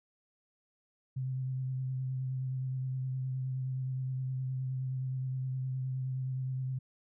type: tone with vibrato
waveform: sine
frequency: 130.2 Hz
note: C3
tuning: 8 cents flat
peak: -32 dBFS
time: 1.16-6.79 s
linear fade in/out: 10 ms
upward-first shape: triangle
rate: 9.6 Hz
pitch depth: 24 cents each way
effects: none